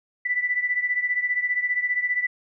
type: beating tone pair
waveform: sine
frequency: 1975.5 / 1990.5 Hz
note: B6 / B6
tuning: 0 / +13 cents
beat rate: 15 Hz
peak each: -23 / -27 dBFS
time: 0.25-2.27 s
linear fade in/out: 10 ms
effects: none